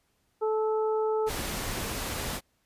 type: harmonic tone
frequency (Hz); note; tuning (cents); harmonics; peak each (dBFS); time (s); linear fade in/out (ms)
435.4; A4; -18; 1 / 2 / 3; -25 / -33 / -38; 0.41-1.3; 20
type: noise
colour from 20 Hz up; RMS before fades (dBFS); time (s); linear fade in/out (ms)
pink; -33; 1.26-2.41; 50
effects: pink hiss -72 dBFS RMS until 2.65 s + resampled to 32000 Hz